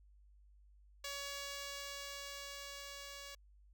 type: tone with level ramp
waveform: 5% pulse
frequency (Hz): 563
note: C#5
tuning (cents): +27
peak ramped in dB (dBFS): -30 to -37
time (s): 1.04-3.35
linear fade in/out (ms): 5
effects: added 50 Hz sine -61 dBFS peak until 3.73 s